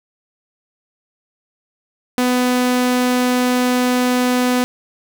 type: tone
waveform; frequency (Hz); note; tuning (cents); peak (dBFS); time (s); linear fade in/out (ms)
sawtooth; 249.4; B3; +17; -10; 2.18-4.64; 0
effects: none